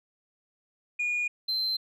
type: tone pair in turn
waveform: sine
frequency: 2440 / 4104 Hz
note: D#7 / C8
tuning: -34 / -34 cents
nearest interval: major sixth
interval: 900 cents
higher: second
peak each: -24 dBFS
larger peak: neither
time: 0.99-1.28 / 1.48-1.77 s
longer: neither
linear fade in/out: 10 ms
effects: tanh soft clip ceiling -24 dBFS